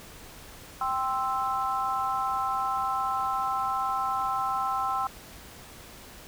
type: chord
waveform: sine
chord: C major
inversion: second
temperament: equal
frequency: 784 / 1046.5 / 1318.5 Hz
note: G5 / C6 / E6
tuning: 0 / 0 / 0 cents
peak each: -30 dBFS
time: 0.81-5.07 s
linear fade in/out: 2 ms
effects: pink hiss -47 dBFS RMS until 6.27 s